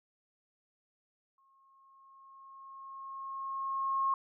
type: tone with exponential growth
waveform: sine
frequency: 1081 Hz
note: C#6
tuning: 44 cents flat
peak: -26 dBFS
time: 1.38-4.14 s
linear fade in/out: 2 ms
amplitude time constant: 600 ms
effects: none